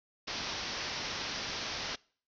white low-pass noise, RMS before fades -38 dBFS, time 0.27-1.96 s, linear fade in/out 10 ms, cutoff 5900 Hz, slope 96 dB/octave, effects noise-tail reverb RT60 0.5 s tail -25 dB re dry

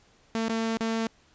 sawtooth tone with dropouts, 225.4 Hz, A3, 42 cents sharp, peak -22 dBFS, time 0.35-1.07 s, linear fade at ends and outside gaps 0 ms, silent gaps 0.484-0.495 / 0.771-0.807 s, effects pink hiss -61 dBFS RMS until 1.34 s + resampled to 16000 Hz

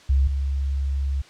sine tone pair in turn, 67.7 / 68.72 Hz, C#2 / C#2, -40 / -14 cents, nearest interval unison, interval 26 cents, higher second, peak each -15 / -21 dBFS, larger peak first, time 0.09-0.28 / 0.28-1.22 s, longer second, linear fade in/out 10 ms, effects white hiss -49 dBFS RMS until 1.29 s + low-pass 5000 Hz 12 dB/octave

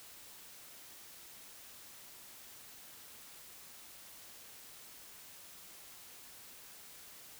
silence, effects white hiss -54 dBFS RMS until 7.39 s

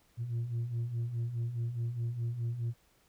sine beating tone pair, 114 / 118.8 Hz, A#2 / A#2, -38 / +33 cents, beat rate 4.8 Hz, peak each -37 / -31 dBFS, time 0.17-2.74 s, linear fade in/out 50 ms, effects tanh soft clip ceiling -29 dBFS + pink hiss -68 dBFS RMS until 3.08 s

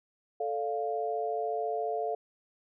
sine chord, D minor, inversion second, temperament equal with one note detuned, 440 / 584.3 / 698.5 Hz, A4 / D5 / F5, 0 / -9 / 0 cents, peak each -33 / -38 / -32 dBFS, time 0.4-2.15 s, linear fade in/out 5 ms, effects none

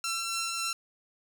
10% pulse tone with tremolo, 1351 Hz, E6, 42 cents sharp, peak -21 dBFS, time 0.04-0.73 s, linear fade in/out 2 ms, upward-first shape triangle, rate 3.6 Hz, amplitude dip 30%, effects none

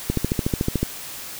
click train, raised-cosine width 3 ms, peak -7 dBFS, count 11, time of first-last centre 0.1-0.83 s, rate 13.7 Hz, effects white hiss -35 dBFS RMS until 1.39 s

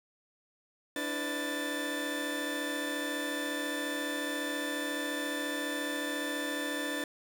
30% pulse tone cluster, 290.8 / 325.2 / 500 / 1767 Hz, D4 / E4 / B4 / A6, -17 / -23 / +21 / +7 cents, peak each -34 / -39 / -38 / -34 dBFS, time 0.96-7.04 s, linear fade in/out 2 ms, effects none

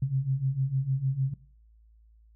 sine beating tone pair, 130 / 136.6 Hz, C3 / C#3, -11 / -25 cents, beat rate 6.6 Hz, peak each -30 / -26 dBFS, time 0.02-1.34 s, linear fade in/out 5 ms, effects noise-tail reverb RT60 0.5 s tail -19 dB re dry + added 55 Hz sine -55 dBFS peak until 2.35 s

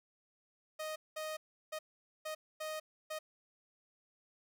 sawtooth tone bursts at uneven times, 622.3 Hz, D#5, in tune, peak -35 dBFS, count 6, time 0.79-0.96 / 1.16-1.37 / 1.72-1.79 / 2.25-2.35 / 2.6-2.8 / 3.1-3.19 s, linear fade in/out 10 ms, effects none

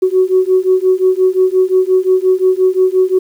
sine beating tone pair, 370 / 375.7 Hz, F#4 / F#4, 0 / +26 cents, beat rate 5.7 Hz, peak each -11 dBFS, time 0.02-3.19 s, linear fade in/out 10 ms, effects tanh soft clip ceiling -1 dBFS + 7-bit

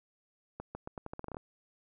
accelerating click train, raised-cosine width 1 ms, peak -26 dBFS, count 12, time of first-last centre 0.6-1.369 s, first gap 150 ms, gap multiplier 0.83, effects none

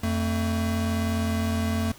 square tone pair together, 87.9 / 224.3 Hz, F2 / A3, +12 / +34 cents, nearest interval octave + major third, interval 1622 cents, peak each -27 dBFS, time 0.03-1.92 s, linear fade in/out 5 ms, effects pink hiss -48 dBFS RMS until 1.98 s

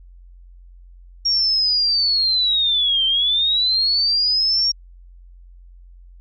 sine linear two-way sweep, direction down then up, 5588 to 3108 to 5588 Hz, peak -15 dBFS, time 1.25-4.72 s, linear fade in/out 10 ms, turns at 3.05 s, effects added 44 Hz sine -41 dBFS peak until 6.2 s

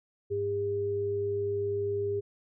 sine tone pair together, 100.8 / 403.9 Hz, G2 / G#4, +49 / -48 cents, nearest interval 2 octaves, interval 2403 cents, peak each -37 / -28 dBFS, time 0.3-2.21 s, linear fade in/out 20 ms, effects none

